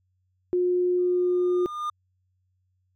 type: tone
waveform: sine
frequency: 358.9 Hz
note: F4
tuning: 47 cents sharp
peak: -20 dBFS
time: 0.53-1.66 s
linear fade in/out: 0 ms
type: tone with exponential growth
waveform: triangle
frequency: 1212 Hz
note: D#6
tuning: 46 cents flat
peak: -23 dBFS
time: 0.98-1.9 s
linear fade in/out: 5 ms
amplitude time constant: 200 ms
effects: added 92 Hz sine -68 dBFS peak until 2.95 s